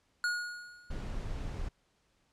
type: tone with exponential decay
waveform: square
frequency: 1443 Hz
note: F#6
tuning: 44 cents flat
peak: -28 dBFS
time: 0.24-1.12 s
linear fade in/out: 1 ms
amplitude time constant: 190 ms
type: noise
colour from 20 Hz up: brown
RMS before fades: -37 dBFS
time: 0.9-1.69 s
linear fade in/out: 10 ms
effects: pink hiss -73 dBFS RMS until 2.32 s + low-pass 8000 Hz 12 dB/octave